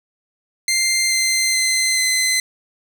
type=tone with pitch steps; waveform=15% pulse; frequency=2093 / 2077 / 2062 / 2046 Hz; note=C7 / C7 / C7 / C7; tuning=0 / -13 / -26 / -39 cents; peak=-9 dBFS; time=0.68-2.4 s; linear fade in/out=2 ms; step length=430 ms; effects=none